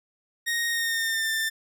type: tone with pitch glide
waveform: sawtooth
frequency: 1864.7 to 1785.6 Hz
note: A#6 to A6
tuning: 0 to +25 cents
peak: -21 dBFS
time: 0.46-1.5 s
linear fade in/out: 20 ms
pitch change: -75 cents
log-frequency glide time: 0.69-1.3 s
effects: none